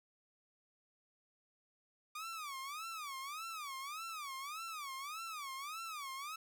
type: tone with vibrato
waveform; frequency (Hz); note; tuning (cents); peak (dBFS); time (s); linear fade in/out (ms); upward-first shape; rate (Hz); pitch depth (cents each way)
sawtooth; 1196; D6; +31; -39; 2.15-6.36; 5; sine; 1.7; 210
effects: none